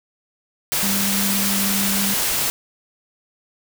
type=tone in noise; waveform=sine; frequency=198.1 Hz; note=G3; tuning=18 cents sharp; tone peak=-23 dBFS; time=0.83-2.14 s; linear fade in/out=0 ms; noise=white; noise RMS=-21 dBFS; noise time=0.72-2.5 s; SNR=-5 dB; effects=none